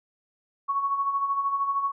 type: tone with tremolo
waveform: sine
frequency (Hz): 1111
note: C#6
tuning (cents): +4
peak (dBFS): -21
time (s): 0.68-1.92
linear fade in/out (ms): 20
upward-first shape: sine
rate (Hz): 13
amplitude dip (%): 55
effects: none